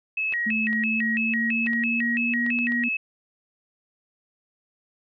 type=tone with vibrato; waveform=sine; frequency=2217 Hz; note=C#7; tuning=in tune; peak=-23 dBFS; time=0.17-2.97 s; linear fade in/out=5 ms; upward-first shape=square; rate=3 Hz; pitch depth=270 cents each way
type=clicks; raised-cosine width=0.3 ms; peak=-24 dBFS; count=7; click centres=0.325 / 0.73 / 1.664 / 1.733 / 2.464 / 2.588 / 2.721 s
type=tone with pitch glide; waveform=sine; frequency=220 to 239.9 Hz; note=A3 to A#3; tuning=0 to +50 cents; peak=-25 dBFS; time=0.46-2.89 s; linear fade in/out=10 ms; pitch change=+150 cents; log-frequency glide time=0.69-2.51 s
effects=none